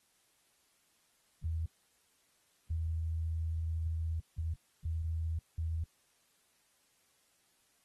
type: tone bursts at uneven times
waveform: sine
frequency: 81.2 Hz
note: E2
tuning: 26 cents flat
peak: -32 dBFS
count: 5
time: 1.44-1.66 / 2.7-4.2 / 4.38-4.54 / 4.85-5.39 / 5.58-5.84 s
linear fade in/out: 5 ms
effects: white hiss -72 dBFS RMS until 7.84 s + AAC 32 kbps